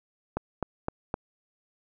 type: click train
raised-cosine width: 1 ms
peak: -14 dBFS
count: 4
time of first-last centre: 0.37-1.141 s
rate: 3.89 Hz
effects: none